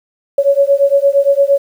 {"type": "beating tone pair", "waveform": "sine", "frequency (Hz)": [554.4, 563.1], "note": ["C#5", "C#5"], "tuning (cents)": [0, 27], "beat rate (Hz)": 8.7, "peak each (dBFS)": -11, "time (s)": [0.38, 1.58], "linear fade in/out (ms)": 5, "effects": ["7-bit"]}